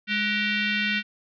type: tone with frequency modulation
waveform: sine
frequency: 207.7 Hz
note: G#3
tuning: in tune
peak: -22 dBFS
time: 0.07-1.03 s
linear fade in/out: 50 ms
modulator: 844 Hz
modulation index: 3.8
effects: none